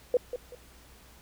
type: tone with echo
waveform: sine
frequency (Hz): 493.9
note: B4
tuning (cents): 0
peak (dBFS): -19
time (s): 0.14-0.17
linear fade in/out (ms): 2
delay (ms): 190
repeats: 2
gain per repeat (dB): -11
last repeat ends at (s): 0.55
effects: added 60 Hz sine -56 dBFS peak until 1.21 s + pink hiss -56 dBFS RMS until 1.21 s